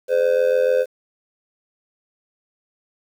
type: tone with amplitude modulation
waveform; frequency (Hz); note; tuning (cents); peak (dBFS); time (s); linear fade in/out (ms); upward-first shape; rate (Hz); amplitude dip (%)
triangle; 512; C5; -38; -9; 0.08-0.86; 50; sine; 86.9; 85
effects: 8-bit